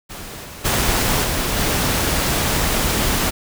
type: noise with level steps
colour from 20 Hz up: pink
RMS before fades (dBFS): -33 / -35 / -18 / -21 / -19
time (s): 0.09-3.31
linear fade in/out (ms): 20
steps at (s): 0.43 / 0.64 / 1.23 / 1.56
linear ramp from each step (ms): 20
effects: none

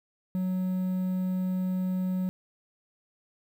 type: tone with quantisation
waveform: triangle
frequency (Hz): 185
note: F#3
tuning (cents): 0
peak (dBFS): -24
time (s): 0.35-2.29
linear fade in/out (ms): 0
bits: 9
effects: none

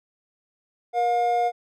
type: tone pair together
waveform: triangle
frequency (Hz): 475.6 / 713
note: A#4 / F5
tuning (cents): +35 / +36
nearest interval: perfect fifth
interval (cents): 701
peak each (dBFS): -25 / -18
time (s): 0.93-1.52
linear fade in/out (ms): 50
effects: none

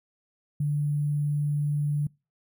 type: tone with sample-and-hold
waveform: sine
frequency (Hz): 146.83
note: D3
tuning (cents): 0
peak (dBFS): -23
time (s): 0.6-2.07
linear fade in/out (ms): 5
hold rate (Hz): 11025
effects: noise-tail reverb RT60 0.3 s tail -26 dB re dry

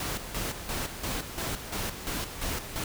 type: noise with tremolo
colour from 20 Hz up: pink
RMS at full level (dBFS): -32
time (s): 0-2.84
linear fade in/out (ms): 2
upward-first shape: square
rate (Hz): 2.9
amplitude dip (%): 60
effects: none

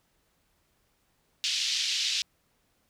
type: band-pass noise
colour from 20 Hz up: pink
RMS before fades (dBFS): -29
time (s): 1.44-2.22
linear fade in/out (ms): 0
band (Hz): 3000 to 5500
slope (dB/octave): 24
effects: pink hiss -71 dBFS RMS until 2.89 s

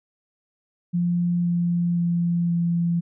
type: tone with pitch steps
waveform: sine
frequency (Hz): 174.3 / 173.1 / 171.9 / 170.71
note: F3 / F3 / F3 / F3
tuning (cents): -3 / -15 / -27 / -39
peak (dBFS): -19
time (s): 0.93-3.01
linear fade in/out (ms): 20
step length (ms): 520
effects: none

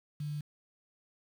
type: tone with quantisation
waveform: sine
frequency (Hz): 148.2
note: D3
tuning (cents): +16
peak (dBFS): -34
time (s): 0.2-0.41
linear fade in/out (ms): 5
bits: 9
effects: none

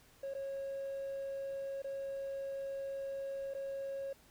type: tone with dropouts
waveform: triangle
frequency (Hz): 547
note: C#5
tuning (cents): -23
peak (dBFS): -35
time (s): 0.23-4.13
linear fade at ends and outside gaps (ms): 5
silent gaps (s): 0.338-0.349 / 1.821-1.843 / 3.538-3.548
effects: tanh soft clip ceiling -33 dBFS + pink hiss -64 dBFS RMS until 4.3 s

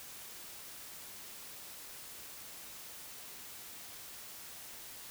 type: silence
effects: white hiss -49 dBFS RMS until 5.1 s

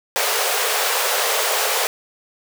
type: high-pass noise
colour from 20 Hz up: pink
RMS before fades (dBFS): -20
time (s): 0.16-1.87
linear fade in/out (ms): 0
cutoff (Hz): 410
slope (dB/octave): 96
effects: none

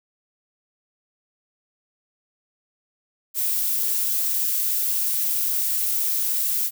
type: noise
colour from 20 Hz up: violet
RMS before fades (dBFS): -23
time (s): 3.34-6.71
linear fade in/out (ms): 50
effects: none

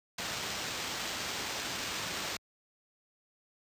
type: noise with sample-and-hold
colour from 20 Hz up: blue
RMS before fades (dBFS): -37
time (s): 0.18-2.37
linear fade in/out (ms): 5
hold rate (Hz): 11025
effects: high-pass 60 Hz 12 dB/octave + resampled to 32000 Hz

